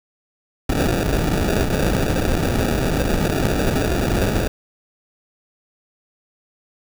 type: noise with sample-and-hold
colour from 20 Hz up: pink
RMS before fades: -19 dBFS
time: 0.69-4.48 s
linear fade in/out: 5 ms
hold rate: 1050 Hz
effects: none